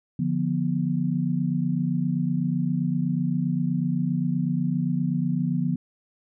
sine chord, B diminished, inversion first, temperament equal with one note detuned, 146.83 / 174.61 / 243.8 Hz, D3 / F3 / B3, 0 / 0 / -22 cents, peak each -27 / -25 / -27 dBFS, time 0.19-5.76 s, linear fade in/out 5 ms, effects none

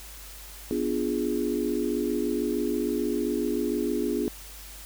sine chord, B diminished seventh, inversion none, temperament equal, 246.9 / 293.7 / 349.2 / 415.3 Hz, B3 / D4 / F4 / Ab4, 0 / 0 / 0 / 0 cents, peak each -30 dBFS, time 0.71-4.28 s, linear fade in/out 0 ms, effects added 50 Hz sine -45 dBFS peak until 4.85 s + white hiss -45 dBFS RMS until 4.85 s

